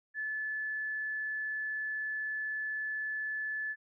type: tone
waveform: sine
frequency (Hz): 1732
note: A6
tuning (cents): -28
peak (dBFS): -33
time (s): 0.14-3.76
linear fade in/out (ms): 50
effects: none